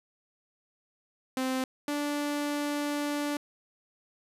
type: tone pair in turn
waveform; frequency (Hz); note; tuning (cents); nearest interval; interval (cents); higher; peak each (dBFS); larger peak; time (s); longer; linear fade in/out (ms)
sawtooth; 259.9 / 291.7; C4 / D4; -11 / -12; major second; 199; second; -24 / -25; first; 1.37-1.64 / 1.88-3.37; second; 2
effects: resampled to 32000 Hz